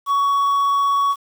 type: tone with quantisation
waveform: triangle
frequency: 1121 Hz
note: C#6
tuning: 19 cents sharp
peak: -13 dBFS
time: 0.06-1.16 s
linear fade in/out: 50 ms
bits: 7
effects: none